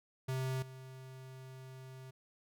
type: tone with level steps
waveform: square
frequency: 130.81 Hz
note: C3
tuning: in tune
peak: -35 / -49 dBFS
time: 0.28-2.11 s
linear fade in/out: 10 ms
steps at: 0.62 s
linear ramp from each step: 5 ms
effects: none